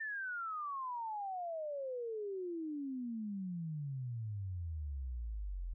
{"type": "exponential sweep", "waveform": "sine", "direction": "down", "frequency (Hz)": [1803, 41.2], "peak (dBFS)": -38, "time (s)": [0, 5.74], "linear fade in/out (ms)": 10, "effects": []}